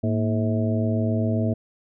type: harmonic tone with a mistuned harmonic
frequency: 107.5 Hz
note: A2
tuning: 40 cents flat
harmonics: 1 / 2 / 3 / 4 / 5 / 6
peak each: -23 / -24 / -32 / -33 / -35 / -30 dBFS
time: 0.03-1.54 s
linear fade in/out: 10 ms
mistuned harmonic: 2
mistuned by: +120 cents
effects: none